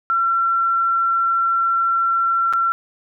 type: tone with dropouts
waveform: sine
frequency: 1357 Hz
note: E6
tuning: 50 cents sharp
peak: -15 dBFS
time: 0.1-2.72 s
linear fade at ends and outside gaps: 0 ms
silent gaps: 2.527-2.535 s
effects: none